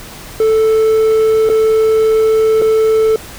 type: tone with dropouts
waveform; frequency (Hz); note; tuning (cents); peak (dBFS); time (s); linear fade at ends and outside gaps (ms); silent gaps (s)
triangle; 440; A4; 0; -6; 0.4-3.16; 2; 1.491-1.498 / 2.616-2.62
effects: pink hiss -32 dBFS RMS until 3.38 s